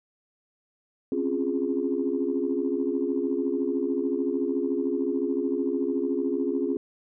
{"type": "chord", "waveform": "sine", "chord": "Db major seventh", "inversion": "third", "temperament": "equal with one note detuned", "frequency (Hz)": [263.6, 277.2, 349.2, 415.3], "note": ["C4", "Db4", "F4", "Ab4"], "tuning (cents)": [13, 0, 0, 0], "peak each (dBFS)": -29, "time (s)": [1.12, 6.77], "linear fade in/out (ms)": 2, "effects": ["tanh soft clip ceiling -14 dBFS"]}